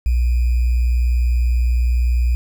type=tone with sample-and-hold; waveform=sine; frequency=60.5 Hz; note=B1; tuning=35 cents flat; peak=-13 dBFS; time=0.06-2.35 s; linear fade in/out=0 ms; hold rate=2450 Hz; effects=none